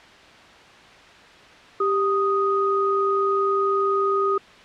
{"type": "tone pair together", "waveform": "sine", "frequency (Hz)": [394.1, 1244.5], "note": ["G4", "D#6"], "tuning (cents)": [9, 0], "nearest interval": "octave + minor sixth", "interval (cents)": 1991, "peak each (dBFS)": -21, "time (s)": [1.8, 4.38], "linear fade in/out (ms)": 5, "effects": ["white hiss -46 dBFS RMS until 4.64 s", "low-pass 3000 Hz 12 dB/octave"]}